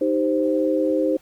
sine chord, C minor, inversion first, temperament equal, 311.1 / 392 / 523.3 Hz, Eb4 / G4 / C5, 0 / 0 / 0 cents, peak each -21 / -25 / -21 dBFS, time 0.01-1.17 s, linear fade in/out 5 ms, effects pink hiss -55 dBFS RMS until 1.21 s + Opus 24 kbps

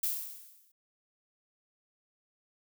violet noise with exponential decay, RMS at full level -29 dBFS, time 0.03-0.72 s, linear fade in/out 5 ms, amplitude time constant 150 ms, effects none

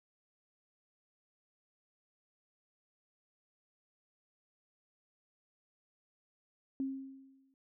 sine tone with exponential decay, 268.4 Hz, C4, 44 cents sharp, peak -31 dBFS, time 6.8-7.54 s, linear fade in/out 1 ms, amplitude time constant 160 ms, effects none

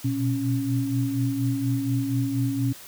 sine tone cluster, 120.1 / 124.3 / 275.4 Hz, B2 / B2 / C#4, -48 / +12 / -11 cents, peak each -26 / -29 / -25 dBFS, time 0.04-2.73 s, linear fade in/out 10 ms, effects white hiss -44 dBFS RMS until 2.87 s + high-pass 60 Hz 12 dB/octave

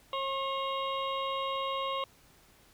harmonic tone with a mistuned harmonic, 540 Hz, C#5, 45 cents flat, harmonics 1 / 2 / 4 / 5 / 6 / 7, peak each -36 / -33 / -45 / -41 / -45 / -44 dBFS, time 0.13-2.04 s, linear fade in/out 2 ms, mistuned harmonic 5, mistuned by +77 cents, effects pink hiss -61 dBFS RMS until 2.73 s

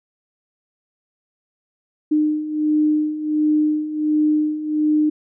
sine beating tone pair, 303.2 / 304.6 Hz, D#4 / D#4, -45 / -37 cents, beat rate 1.4 Hz, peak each -22 / -17 dBFS, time 2.11-5.1 s, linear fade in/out 10 ms, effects none

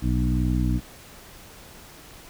harmonic tone with a mistuned harmonic, 61.3 Hz, B1, 12 cents flat, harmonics 1 / 2 / 3 / 4 / 5, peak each -23 / -26 / -28 / -29 / -30 dBFS, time 0.01-0.81 s, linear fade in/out 50 ms, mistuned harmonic 1, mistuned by -51 cents, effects pink hiss -46 dBFS RMS until 2.29 s

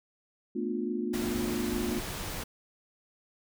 sine chord, B half-diminished seventh, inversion third, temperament just, 222.2 / 246.9 / 296.3 / 355.6 Hz, A3 / B3 / D4 / F4, +17 / 0 / +15 / +31 cents, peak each -34 / -35 / -37 / -34 dBFS, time 0.55-2 s, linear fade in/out 10 ms
pink noise, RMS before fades -37 dBFS, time 1.13-2.44 s, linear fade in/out 10 ms
effects none

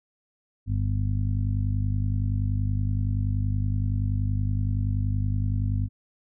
harmonic tone, 50.6 Hz, G#1, 44 cents flat, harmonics 1 / 2 / 3 / 4 / 5, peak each -28 / -24 / -37 / -38 / -36 dBFS, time 0.66-5.89 s, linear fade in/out 50 ms, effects none

